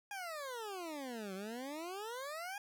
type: exponential two-way sweep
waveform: 20% pulse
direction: down then up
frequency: 829 to 185 to 829 Hz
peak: -37 dBFS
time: 0.11-2.58 s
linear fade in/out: 2 ms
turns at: 1.34 s
effects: none